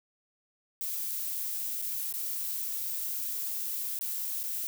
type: noise with dropouts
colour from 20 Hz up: violet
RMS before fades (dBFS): -34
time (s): 0.81-4.67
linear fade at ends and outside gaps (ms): 0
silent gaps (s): 1.817-1.823 / 2.125-2.139 / 3.989-4.01 / 4.431-4.438
effects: none